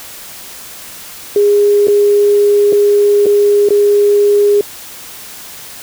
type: tone with dropouts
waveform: sine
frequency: 410 Hz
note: G#4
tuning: 22 cents flat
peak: -6 dBFS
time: 1.36-4.61 s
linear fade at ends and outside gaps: 2 ms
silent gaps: 1.872-1.882 / 2.724-2.728 / 3.259-3.265 / 3.688-3.705 s
effects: white hiss -31 dBFS RMS until 5.82 s